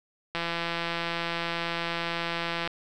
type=click train; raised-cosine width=0.3 ms; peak=-14 dBFS; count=394; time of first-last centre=0.35-2.675 s; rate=169 Hz; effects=none